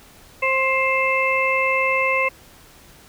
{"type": "harmonic tone", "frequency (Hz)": 528, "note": "C5", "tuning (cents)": 16, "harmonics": [1, 2, 4, 5], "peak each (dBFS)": [-23, -23, -21, -23], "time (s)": [0.42, 2.29], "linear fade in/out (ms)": 10, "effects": ["pink hiss -48 dBFS RMS until 3.08 s"]}